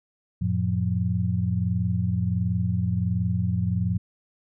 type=tone cluster; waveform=sine; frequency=92.2 / 113.6 / 178 Hz; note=F#2 / A#2 / F3; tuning=-6 / -44 / +33 cents; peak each=-26 dBFS; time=0.41-3.98 s; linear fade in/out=10 ms; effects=none